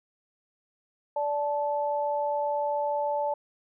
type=tone pair together; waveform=sine; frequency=582.7 / 873 Hz; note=D5 / A5; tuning=-14 / -14 cents; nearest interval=perfect fifth; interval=700 cents; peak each=-28 / -28 dBFS; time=1.16-3.34 s; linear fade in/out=5 ms; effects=none